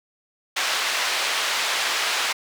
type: band-pass noise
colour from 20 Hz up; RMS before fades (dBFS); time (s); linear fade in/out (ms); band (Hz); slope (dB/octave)
white; -24; 0.56-2.33; 10; 700 to 4000; 12
effects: none